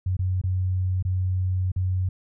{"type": "tone with dropouts", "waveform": "sine", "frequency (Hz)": 92.5, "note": "F#2", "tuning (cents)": 0, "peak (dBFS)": -21, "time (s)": [0.06, 2.09], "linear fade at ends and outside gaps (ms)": 5, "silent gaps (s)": [[0.168, 0.191], [0.415, 0.437], [1.026, 1.05], [1.718, 1.761]], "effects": []}